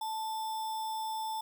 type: tone with sample-and-hold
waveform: sine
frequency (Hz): 880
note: A5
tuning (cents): 0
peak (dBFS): -33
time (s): 0.01-1.41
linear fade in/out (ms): 5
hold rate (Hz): 4410
effects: none